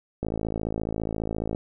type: click train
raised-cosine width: 2 ms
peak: -15 dBFS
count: 73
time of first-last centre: 0.23-1.549 s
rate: 54.6 Hz
effects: none